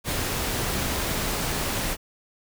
pink noise, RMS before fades -27 dBFS, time 0.04-1.97 s, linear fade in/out 50 ms, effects none

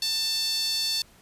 sawtooth tone with high-pass filter, 890 Hz, A5, 20 cents sharp, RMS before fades -27 dBFS, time 0.02-1.02 s, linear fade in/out 2 ms, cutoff 4200 Hz, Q 6.3, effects pink hiss -56 dBFS RMS until 1.21 s + resampled to 32000 Hz

